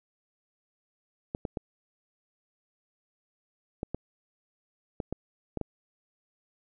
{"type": "clicks", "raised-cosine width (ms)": 2, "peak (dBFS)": -18, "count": 9, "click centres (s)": [1.349, 1.452, 1.572, 3.831, 3.946, 5.002, 5.126, 5.573, 5.613], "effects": []}